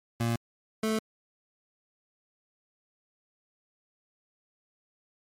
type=tone pair in turn; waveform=25% pulse; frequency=116.54 / 219.2 Hz; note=A#2 / A3; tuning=0 / -6 cents; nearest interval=major seventh; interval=1094 cents; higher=second; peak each=-22 dBFS; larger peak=neither; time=0.2-0.36 / 0.83-0.99 s; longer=neither; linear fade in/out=5 ms; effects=MP3 64 kbps